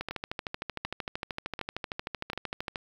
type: two click trains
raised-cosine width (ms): 0.3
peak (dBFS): -17 / -19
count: 37 / 4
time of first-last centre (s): 0.01-2.758 / 0.11-2.332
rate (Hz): 13.1 / 1.35
effects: 8-bit